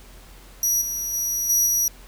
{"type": "tone with level steps", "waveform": "sawtooth", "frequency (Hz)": 5800, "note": "F#8", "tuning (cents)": -35, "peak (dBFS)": [-16, -23, -20, -14, -16], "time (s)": [0.63, 1.88], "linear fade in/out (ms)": 2, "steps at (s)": [0.81, 1.13, 1.49, 1.66], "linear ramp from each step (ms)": 10, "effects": ["added 44 Hz sine -44 dBFS peak until 2.07 s", "pink hiss -49 dBFS RMS until 2.07 s"]}